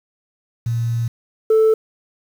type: tone pair in turn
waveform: sine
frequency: 116.54 / 440 Hz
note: A#2 / A4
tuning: 0 / 0 cents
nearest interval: octave + major seventh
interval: 2300 cents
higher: second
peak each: -17 / -8 dBFS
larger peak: second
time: 0.66-1.08 / 1.5-1.74 s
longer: first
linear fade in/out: 5 ms
effects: tanh soft clip ceiling -9 dBFS + 7-bit